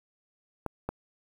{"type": "clicks", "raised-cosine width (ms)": 1, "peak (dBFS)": -17, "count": 2, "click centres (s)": [0.663, 0.89], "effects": ["8-bit"]}